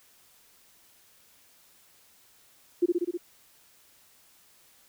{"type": "tone with echo", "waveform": "sine", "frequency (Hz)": 349.2, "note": "F4", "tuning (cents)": 0, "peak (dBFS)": -18, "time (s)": [2.82, 2.86], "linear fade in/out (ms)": 10, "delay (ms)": 63, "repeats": 5, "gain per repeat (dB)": -2, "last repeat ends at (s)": 3.175, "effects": ["white hiss -60 dBFS RMS until 4.88 s"]}